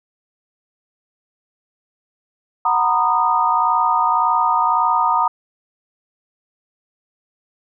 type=chord; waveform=sine; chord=B major seventh; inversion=second; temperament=just; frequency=740.8 / 926 / 987.8 / 1234.7 Hz; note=F#5 / A#5 / B5 / D#6; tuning=+2 / -12 / 0 / -14 cents; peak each=-23 / -17 / -22 / -18 dBFS; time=2.65-5.28 s; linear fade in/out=5 ms; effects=none